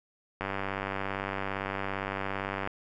click train, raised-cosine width 0.5 ms, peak -17 dBFS, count 222, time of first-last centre 0.41-2.674 s, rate 97.6 Hz, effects none

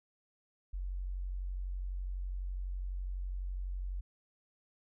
sine tone, 46 Hz, F#1, 9 cents flat, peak -35 dBFS, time 0.73-4.01 s, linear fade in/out 10 ms, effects none

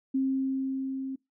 sine tone with level ramp, 266.4 Hz, C4, 31 cents sharp, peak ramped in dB -23 to -32 dBFS, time 0.14-1.16 s, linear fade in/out 10 ms, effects noise-tail reverb RT60 0.2 s tail -23 dB re dry

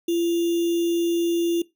sine tone with sample-and-hold, 340.5 Hz, F4, 44 cents flat, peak -19 dBFS, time 0.08-1.62 s, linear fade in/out 5 ms, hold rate 3150 Hz, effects noise-tail reverb RT60 0.2 s tail -20 dB re dry

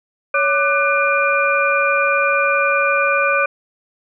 sine tone cluster, 560 / 1186 / 1495 / 2406 Hz, C#5 / D6 / F#6 / D7, +18 / +17 / +17 / +41 cents, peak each -19 dBFS, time 0.34-3.46 s, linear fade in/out 5 ms, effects none

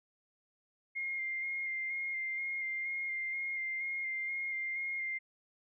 sine tone with vibrato, 2120 Hz, C7, 22 cents sharp, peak -34 dBFS, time 0.95-5.19 s, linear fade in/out 20 ms, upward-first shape square, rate 2.1 Hz, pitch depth 17 cents each way, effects none

